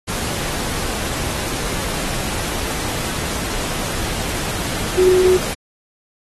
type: tone in noise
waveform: sine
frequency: 368.9 Hz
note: F#4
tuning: 5 cents flat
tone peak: -10 dBFS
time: 4.97-5.38 s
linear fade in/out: 20 ms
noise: pink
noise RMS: -24 dBFS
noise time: 0.07-5.55 s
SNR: +11 dB
effects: AAC 32 kbps